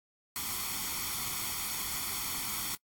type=noise with comb filter; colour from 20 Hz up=white; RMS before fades=-35 dBFS; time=0.36-2.75 s; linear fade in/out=0 ms; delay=0.9 ms; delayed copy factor=+0.7; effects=noise-tail reverb RT60 0.1 s tail -26 dB re dry + AAC 64 kbps